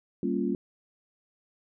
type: chord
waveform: sine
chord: G half-diminished seventh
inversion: none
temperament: equal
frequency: 196 / 233.1 / 277.2 / 349.2 Hz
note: G3 / Bb3 / Db4 / F4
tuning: 0 / 0 / 0 / 0 cents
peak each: -31 dBFS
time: 0.23-0.55 s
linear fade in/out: 2 ms
effects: none